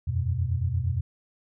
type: chord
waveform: sine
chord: E suspended second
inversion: none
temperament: equal with one note detuned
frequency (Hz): 83.9 / 92.5 / 123.47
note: E2 / F#2 / B2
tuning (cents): +31 / 0 / 0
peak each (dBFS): -28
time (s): 0.07-1.01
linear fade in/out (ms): 10
effects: none